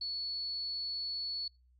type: tone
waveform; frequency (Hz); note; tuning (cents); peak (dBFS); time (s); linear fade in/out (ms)
sine; 4415; C#8; -8; -35; 0.01-1.48; 5
effects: noise-tail reverb RT60 0.3 s tail -25 dB re dry + added 62 Hz sine -63 dBFS peak until 1.79 s